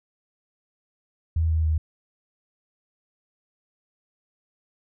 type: tone with pitch steps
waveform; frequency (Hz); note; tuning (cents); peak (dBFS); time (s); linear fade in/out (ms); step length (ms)
sine; 81.1 / 79.8 / 78.52; E2 / D#2 / D#2; -28 / +44 / +16; -19; 1.36-1.78; 5; 140
effects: none